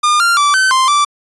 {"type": "tone with pitch steps", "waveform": "45% pulse", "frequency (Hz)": [1209, 1388, 1162, 1532, 1045, 1168], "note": ["D6", "F6", "D6", "G6", "C6", "D6"], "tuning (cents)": [50, -11, -19, -40, -2, -10], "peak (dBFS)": -9, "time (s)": [0.03, 1.05], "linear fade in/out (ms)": 10, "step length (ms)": 170, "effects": ["resampled to 24000 Hz"]}